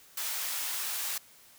white high-pass noise, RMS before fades -34 dBFS, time 0.17-1.18 s, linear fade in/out 5 ms, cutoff 830 Hz, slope 12 dB/octave, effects white hiss -57 dBFS RMS until 1.58 s

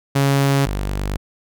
sawtooth tone pair in turn, 138.59 / 49.21 Hz, C#3 / G1, 0 / +7 cents, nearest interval octave + tritone, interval 1793 cents, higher first, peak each -10 / -17 dBFS, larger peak first, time 0.15-0.66 / 0.66-1.17 s, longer neither, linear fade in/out 10 ms, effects none

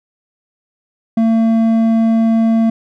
sine tone with hard clipping, 225.7 Hz, A3, 44 cents sharp, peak -11 dBFS, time 1.17-2.7 s, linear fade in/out 5 ms, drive 6 dB, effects none

